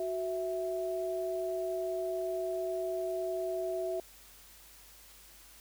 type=tone pair together; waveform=sine; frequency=370.3 / 659 Hz; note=F#4 / E5; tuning=+1 / -1 cents; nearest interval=minor seventh; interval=998 cents; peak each=-35 / -34 dBFS; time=0-4 s; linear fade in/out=2 ms; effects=added 50 Hz sine -62 dBFS peak until 5.6 s + white hiss -56 dBFS RMS until 5.6 s